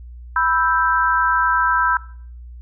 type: chord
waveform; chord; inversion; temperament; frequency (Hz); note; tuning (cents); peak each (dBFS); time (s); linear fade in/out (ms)
sine; E minor; second; equal; 987.8 / 1318.5 / 1568; B5 / E6 / G6; 0 / 0 / 0; -19; 0.36-1.97; 2
effects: noise-tail reverb RT60 0.5 s tail -19 dB re dry + added 60 Hz sine -34 dBFS peak until 2.61 s